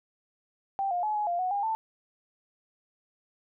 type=tone with pitch steps; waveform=sine; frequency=784 / 709 / 851 / 839 / 696 / 737 / 808 / 887 Hz; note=G5 / F5 / G#5 / G#5 / F5 / F#5 / G#5 / A5; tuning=0 / +26 / +42 / +17 / -6 / -7 / -48 / +14 cents; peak=-26 dBFS; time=0.79-1.75 s; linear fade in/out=0 ms; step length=120 ms; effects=none